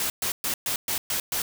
white noise bursts, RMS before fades -27 dBFS, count 7, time 0-1.42 s, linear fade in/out 2 ms, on 100 ms, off 120 ms, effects none

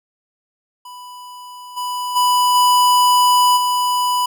square tone with level steps, 990 Hz, B5, 4 cents sharp, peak -34 / -22 / -13 / -11 / -16 dBFS, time 0.85-4.26 s, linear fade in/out 5 ms, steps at 1.76 / 2.15 / 2.54 / 3.56 s, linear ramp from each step 20 ms, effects none

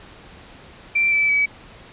sine tone with pitch steps, 2349 / 2315 / 2282 Hz, D7 / D7 / C#7, 0 / -25 / +50 cents, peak -15 dBFS, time 0.95-1.46 s, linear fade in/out 10 ms, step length 170 ms, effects pink hiss -44 dBFS RMS until 1.92 s + resampled to 8000 Hz

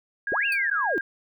sine tone with vibrato, 1626 Hz, G#6, 37 cents flat, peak -25 dBFS, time 0.27-1.01 s, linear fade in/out 2 ms, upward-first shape sine, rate 2.3 Hz, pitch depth 22 cents each way
sine linear two-way sweep, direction up then down, 293.7 to 2827 to 293.7 Hz, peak -24 dBFS, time 0.32-0.98 s, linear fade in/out 0 ms, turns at 0.46 s
sawtooth tone with exponential decay, 4554 Hz, C#8, 46 cents sharp, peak -27 dBFS, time 0.52-0.6 s, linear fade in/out 2 ms, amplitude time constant 16 ms
effects none

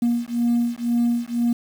sine beating tone pair, 236.4 / 238.4 Hz, A#3 / A#3, +24 / +39 cents, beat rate 2 Hz, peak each -20 dBFS, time 0.02-1.53 s, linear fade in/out 5 ms, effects tanh soft clip ceiling -14 dBFS + 7-bit

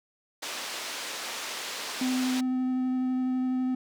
white band-pass noise, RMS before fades -36 dBFS, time 0.42-2.41 s, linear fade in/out 10 ms, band 340 to 5400 Hz, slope 12 dB/octave
triangle tone with vibrato, 255.9 Hz, C4, 38 cents flat, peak -23 dBFS, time 2.01-3.75 s, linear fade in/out 5 ms, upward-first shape triangle, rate 12 Hz, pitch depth 11 cents each way
effects none

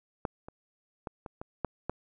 clicks, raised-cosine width 1 ms, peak -16 / -29 / -22 / -26 / -25 / -15 / -17 dBFS, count 7, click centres 0.252 / 0.485 / 1.072 / 1.262 / 1.415 / 1.647 / 1.896 s, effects none

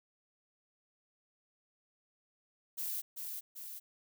violet noise with echo, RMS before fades -38 dBFS, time 2.77-3.02 s, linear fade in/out 20 ms, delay 390 ms, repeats 2, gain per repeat -4 dB, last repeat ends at 3.8 s, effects none

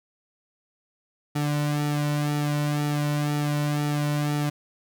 sawtooth tone with flanger, 147.3 Hz, D3, 6 cents sharp, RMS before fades -25 dBFS, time 1.35-4.5 s, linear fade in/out 10 ms, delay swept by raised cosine 1.9 to 2.44 ms, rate 2 Hz, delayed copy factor -0.8, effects none

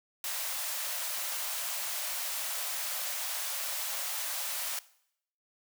white high-pass noise, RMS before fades -35 dBFS, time 0.24-4.79 s, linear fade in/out 2 ms, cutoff 530 Hz, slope 96 dB/octave, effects noise-tail reverb RT60 0.7 s tail -19 dB re dry

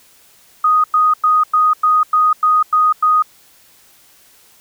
sine tone bursts, 1244.5 Hz, D#6, in tune, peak -9 dBFS, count 9, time 0.64-3.224 s, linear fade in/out 5 ms, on 200 ms, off 98 ms, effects white hiss -49 dBFS RMS until 4.6 s

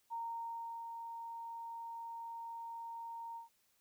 sine tone with ADSR envelope, 924 Hz, A#5, 16 cents flat, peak -38 dBFS, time 0.1-3.49 s, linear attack 31 ms, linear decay 710 ms, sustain -5 dB, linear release 130 ms, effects white hiss -75 dBFS RMS until 3.8 s

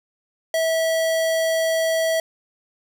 square tone, 650 Hz, E5, 24 cents flat, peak -19 dBFS, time 0.54-2.2 s, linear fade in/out 2 ms, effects none

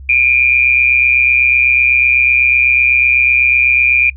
sine tone with amplitude modulation, 2410 Hz, D7, 44 cents sharp, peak -4 dBFS, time 0.09-4.1 s, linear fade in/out 5 ms, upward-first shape sine, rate 128 Hz, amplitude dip 70%, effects noise-tail reverb RT60 0.1 s tail -24 dB re dry + added 67 Hz sine -29 dBFS peak until 4.16 s

